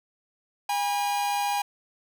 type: tone pair together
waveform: 45% pulse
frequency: 814 / 969.3 Hz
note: G#5 / B5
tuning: -35 / -33 cents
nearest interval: minor third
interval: 302 cents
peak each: -25 / -32 dBFS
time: 0.69-1.62 s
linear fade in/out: 5 ms
effects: none